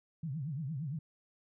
sine tone with vibrato, 146.2 Hz, D3, 7 cents flat, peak -35 dBFS, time 0.23-0.99 s, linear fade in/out 5 ms, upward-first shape triangle, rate 8.7 Hz, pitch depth 290 cents each way, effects none

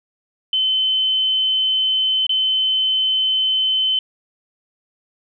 sine tone with dropouts, 3060 Hz, G7, 42 cents flat, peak -15 dBFS, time 0.53-3.99 s, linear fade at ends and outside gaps 2 ms, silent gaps 2.267-2.293 s, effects none

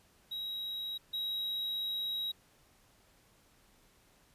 triangle tone pair in turn, 3834 / 3834 Hz, A#7 / A#7, +48 / +48 cents, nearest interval unison, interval 0 cents, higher neither, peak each -35 / -32 dBFS, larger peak second, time 0.31-0.98 / 1.13-2.32 s, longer second, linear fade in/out 10 ms, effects pink hiss -66 dBFS RMS until 4.34 s + resampled to 32000 Hz

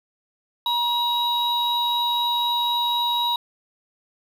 triangle tone pair together, 956 / 3824 Hz, A#5 / A#7, +43 / +43 cents, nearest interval 2 octaves, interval 2400 cents, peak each -21 dBFS, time 0.66-3.36 s, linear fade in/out 2 ms, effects none

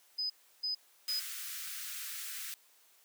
sine tone bursts, 5010 Hz, D#8, 11 cents sharp, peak -32 dBFS, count 3, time 0.18-1.2 s, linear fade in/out 10 ms, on 120 ms, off 330 ms
white high-pass noise, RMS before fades -42 dBFS, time 1.08-2.54 s, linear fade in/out 0 ms, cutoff 1300 Hz, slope 48 dB/octave
effects white hiss -65 dBFS RMS until 3.04 s + high-pass 400 Hz 12 dB/octave

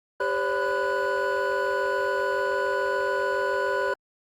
triangle tone cluster, 395.8 / 522 / 569 / 1000 / 1472 Hz, G4 / C5 / C#5 / B5 / F#6, +17 / -4 / +45 / +21 / -9 cents, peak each -27 dBFS, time 0.2-3.94 s, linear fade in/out 5 ms, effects tanh soft clip ceiling -15 dBFS + Opus 32 kbps

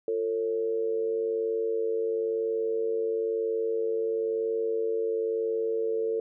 sine tone with amplitude modulation, 450.3 Hz, A4, 40 cents sharp, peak -22 dBFS, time 0.08-6.2 s, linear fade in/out 2 ms, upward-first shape sine, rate 101 Hz, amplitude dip 70%, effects none

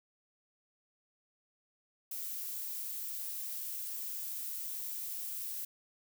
violet noise, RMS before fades -40 dBFS, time 2.11-5.65 s, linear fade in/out 5 ms, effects none

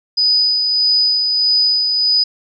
sine tone with tremolo, 4978 Hz, D#8, in tune, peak -10 dBFS, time 0.17-2.24 s, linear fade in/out 10 ms, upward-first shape sine, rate 1.6 Hz, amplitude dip 35%, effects none

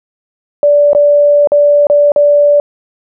sine tone with dropouts, 582 Hz, D5, 16 cents flat, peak -4 dBFS, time 0.63-2.6 s, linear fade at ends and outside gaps 1 ms, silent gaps 0.932-0.949 / 1.473-1.519 / 1.869-1.899 / 2.119-2.161 s, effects none

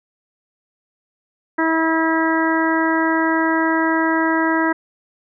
harmonic tone, 323.5 Hz, E4, 32 cents flat, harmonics 1 / 2 / 3 / 4 / 5 / 6, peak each -18 / -25 / -22 / -26 / -23 / -25 dBFS, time 1.58-4.73 s, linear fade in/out 10 ms, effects none

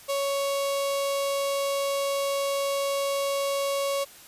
sawtooth tone with notch filter, 556 Hz, C#5, 5 cents sharp, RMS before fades -27 dBFS, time 0.08-4.05 s, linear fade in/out 20 ms, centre 1700 Hz, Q 1.8, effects white hiss -49 dBFS RMS until 4.27 s + resampled to 32000 Hz

